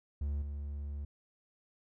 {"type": "tone with level steps", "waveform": "triangle", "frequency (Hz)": 72, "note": "D2", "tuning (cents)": -34, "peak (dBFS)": [-30, -35], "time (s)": [0.21, 1.05], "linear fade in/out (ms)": 5, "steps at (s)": 0.42, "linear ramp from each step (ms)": 2, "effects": []}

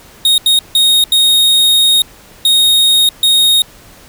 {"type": "tone bursts at uneven times", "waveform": "45% pulse", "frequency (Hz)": 3729, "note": "A#7", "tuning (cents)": 0, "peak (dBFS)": -7, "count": 6, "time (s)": [[0.25, 0.38], [0.46, 0.59], [0.75, 1.04], [1.12, 2.02], [2.45, 3.09], [3.23, 3.62]], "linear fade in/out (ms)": 2, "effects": ["pink hiss -40 dBFS RMS until 4.08 s"]}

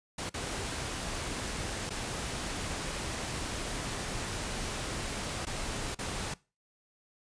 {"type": "noise with dropouts", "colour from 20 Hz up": "pink", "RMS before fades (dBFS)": -36, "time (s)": [0.18, 6.34], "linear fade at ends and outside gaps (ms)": 5, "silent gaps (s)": [[0.295, 0.34], [1.895, 1.904], [5.453, 5.467], [5.948, 5.988]], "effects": ["noise-tail reverb RT60 0.3 s tail -21 dB re dry", "resampled to 22050 Hz"]}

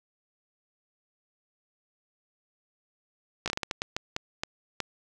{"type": "slowing click train", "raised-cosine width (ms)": 0.2, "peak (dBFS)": -12, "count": 12, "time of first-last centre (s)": [3.46, 4.803], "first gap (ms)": 17, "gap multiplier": 1.36, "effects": []}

